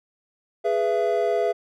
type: chord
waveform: triangle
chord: E major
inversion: first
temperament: equal with one note detuned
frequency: 415.3 / 493.9 / 671.6 Hz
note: G#4 / B4 / E5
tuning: 0 / 0 / +32 cents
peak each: -22 / -24 / -21 dBFS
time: 0.64-1.53 s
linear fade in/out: 20 ms
effects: none